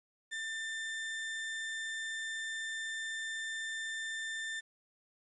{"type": "tone", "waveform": "35% pulse", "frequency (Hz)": 1788, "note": "A6", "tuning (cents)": 27, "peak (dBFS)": -35, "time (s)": [0.31, 4.61], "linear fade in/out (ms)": 20, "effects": ["resampled to 22050 Hz", "11-bit"]}